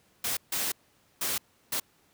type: noise bursts at uneven times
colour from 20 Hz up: white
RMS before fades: -30 dBFS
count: 4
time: 0.24-0.37 / 0.52-0.72 / 1.21-1.38 / 1.72-1.8 s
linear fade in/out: 5 ms
effects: pink hiss -65 dBFS RMS until 2.13 s + high-pass 80 Hz 12 dB/octave